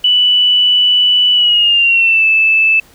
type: tone with pitch glide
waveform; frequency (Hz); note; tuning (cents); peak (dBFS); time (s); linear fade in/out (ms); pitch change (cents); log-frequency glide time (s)
sine; 2968 to 2629; F#7 to E7; +5 to -5; -7; 0.04-2.8; 5; -210; 1.33-2.25
effects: pink hiss -45 dBFS RMS until 2.94 s